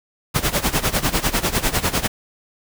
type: noise with tremolo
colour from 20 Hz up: pink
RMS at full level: -17 dBFS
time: 0.34-2.08 s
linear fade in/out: 20 ms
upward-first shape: sine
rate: 10 Hz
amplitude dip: 85%
effects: none